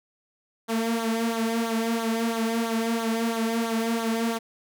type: tone with flanger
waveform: sawtooth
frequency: 227.8 Hz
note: A#3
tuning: 40 cents flat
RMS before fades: -26 dBFS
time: 0.68-4.39 s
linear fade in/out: 20 ms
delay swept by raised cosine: 0.38 to 3.68 ms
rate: 3 Hz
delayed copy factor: -0.7
effects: none